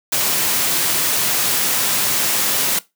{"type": "high-pass noise", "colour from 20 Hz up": "white", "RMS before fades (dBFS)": -18, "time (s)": [0.12, 2.79], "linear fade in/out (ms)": 5, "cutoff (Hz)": 100, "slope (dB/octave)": 48, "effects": ["noise-tail reverb RT60 0.2 s tail -19 dB re dry"]}